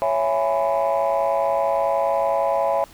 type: chord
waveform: sine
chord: C# minor seventh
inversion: none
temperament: just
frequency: 554.4 / 665.2 / 831.5 / 997.9 Hz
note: C#5 / E5 / G#5 / B5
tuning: 0 / +16 / +2 / +18 cents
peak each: -21 / -21 / -23 / -25 dBFS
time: 0.02-2.84 s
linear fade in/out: 0 ms
effects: tanh soft clip ceiling -12 dBFS + pink hiss -48 dBFS RMS until 2.93 s